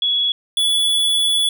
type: tone pair in turn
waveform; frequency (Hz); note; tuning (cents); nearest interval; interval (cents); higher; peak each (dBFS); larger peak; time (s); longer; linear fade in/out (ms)
sine / square; 3369 / 3418; G#7 / G#7; +24 / +49; unison; 25; second; -15; neither; 0.02-0.32 / 0.57-1.49; second; 2
effects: none